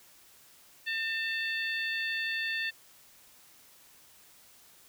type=harmonic tone with a mistuned harmonic; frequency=887 Hz; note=A5; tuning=14 cents sharp; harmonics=2 / 3 / 4 / 5; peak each=-32 / -36 / -39 / -43 dBFS; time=0.86-2.71 s; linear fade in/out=20 ms; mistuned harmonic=2; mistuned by=+28 cents; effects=white hiss -58 dBFS RMS until 4.88 s